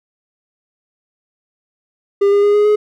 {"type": "tone with pitch steps", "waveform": "triangle", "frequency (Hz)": [400.9, 405.8, 410.7, 415.8, 420.8], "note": ["G4", "G#4", "G#4", "G#4", "G#4"], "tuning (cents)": [39, -40, -19, 2, 23], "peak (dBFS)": -7, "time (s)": [2.21, 2.76], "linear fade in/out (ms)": 10, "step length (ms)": 110, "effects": []}